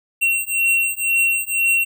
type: beating tone pair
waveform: square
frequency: 2731 / 2733 Hz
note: F7 / F7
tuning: -39 / -38 cents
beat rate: 2 Hz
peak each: -20 dBFS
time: 0.21-1.85 s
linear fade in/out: 20 ms
effects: none